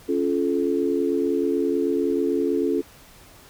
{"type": "chord", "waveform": "sine", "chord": "Db augmented", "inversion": "none", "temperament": "just", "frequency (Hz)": [277.2, 346.5, 433.1], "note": ["Db4", "F4", "A4"], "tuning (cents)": [0, -14, -27], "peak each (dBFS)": -24, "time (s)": [0.08, 2.82], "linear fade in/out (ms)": 20, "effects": ["pink hiss -49 dBFS RMS until 3.49 s"]}